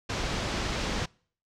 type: low-pass noise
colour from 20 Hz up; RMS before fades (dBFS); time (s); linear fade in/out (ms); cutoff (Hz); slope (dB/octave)
pink; -31; 0.09-1.06; 10; 6200; 24
effects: noise-tail reverb RT60 0.5 s tail -26 dB re dry